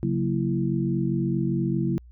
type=tone cluster; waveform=sine; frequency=137.4 / 182.3 / 230.1 / 332.6 Hz; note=C#3 / F#3 / A#3 / E4; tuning=-15 / -25 / -22 / +16 cents; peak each=-26 / -27 / -30 / -28 dBFS; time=0.03-1.98 s; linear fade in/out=0 ms; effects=added 60 Hz sine -45 dBFS peak until 2.11 s